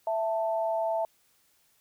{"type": "tone pair together", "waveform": "sine", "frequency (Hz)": [661, 884.7], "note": ["E5", "A5"], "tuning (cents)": [5, 9], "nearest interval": "perfect fourth", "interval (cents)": 504, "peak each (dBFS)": [-27, -31], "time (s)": [0.07, 1.05], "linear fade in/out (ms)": 2, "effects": ["white hiss -67 dBFS RMS until 1.8 s"]}